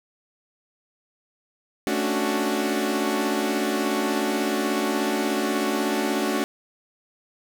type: chord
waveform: sawtooth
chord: D major seventh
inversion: second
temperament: equal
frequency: 220 / 277.2 / 293.7 / 370 Hz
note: A3 / C#4 / D4 / F#4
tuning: 0 / 0 / 0 / 0 cents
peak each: -24 / -25 / -24 / -23 dBFS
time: 1.87-6.44 s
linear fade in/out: 0 ms
effects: none